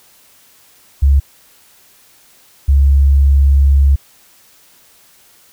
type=tone pair in turn; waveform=sine; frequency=69.3 / 69.3 Hz; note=C#2 / C#2; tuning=0 / 0 cents; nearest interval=unison; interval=0 cents; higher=neither; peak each=-6 dBFS; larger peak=neither; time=1.02-1.2 / 2.68-3.96 s; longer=second; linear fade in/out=10 ms; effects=white hiss -48 dBFS RMS until 5.52 s